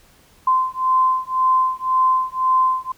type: beating tone pair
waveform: sine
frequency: 1034 / 1035.9 Hz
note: C6 / C6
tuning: -21 / -18 cents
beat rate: 1.9 Hz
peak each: -18 dBFS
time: 0.47-2.92 s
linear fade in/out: 5 ms
effects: pink hiss -53 dBFS RMS until 2.97 s